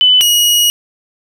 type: tone pair in turn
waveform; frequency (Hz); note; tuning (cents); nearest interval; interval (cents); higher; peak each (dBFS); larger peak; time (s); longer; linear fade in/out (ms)
sine / sawtooth; 3003 / 2900; F#7 / F#7; +25 / -35; minor second; 60; first; -5; neither; 0.01-0.21 / 0.21-0.7; second; 0
effects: none